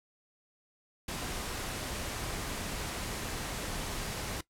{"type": "noise", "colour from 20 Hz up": "pink", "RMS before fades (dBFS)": -37, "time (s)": [1.08, 4.41], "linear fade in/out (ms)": 5, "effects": ["noise-tail reverb RT60 0.1 s tail -18 dB re dry", "low-pass 12000 Hz 12 dB/octave"]}